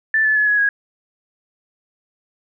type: tone with pitch steps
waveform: sine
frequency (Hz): 1762 / 1733.7 / 1705.9 / 1678.5 / 1651.6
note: A6 / A6 / G#6 / G#6 / G#6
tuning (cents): +2 / -26 / +46 / +18 / -10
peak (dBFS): -13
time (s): 0.14-0.69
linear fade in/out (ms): 2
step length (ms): 110
effects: none